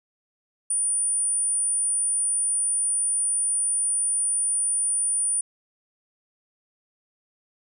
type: tone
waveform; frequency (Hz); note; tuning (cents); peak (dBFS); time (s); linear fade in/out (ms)
sine; 9397; D9; 0; -21; 0.7-5.41; 5
effects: none